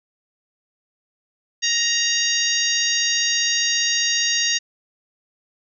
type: harmonic tone with a mistuned harmonic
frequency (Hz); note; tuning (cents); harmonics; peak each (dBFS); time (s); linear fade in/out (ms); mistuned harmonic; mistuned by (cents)
935; A#5; +5; 2 / 3 / 4 / 5 / 6 / 7; -25 / -25 / -25 / -25 / -25 / -25; 1.62-4.59; 20; 6; +16
effects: none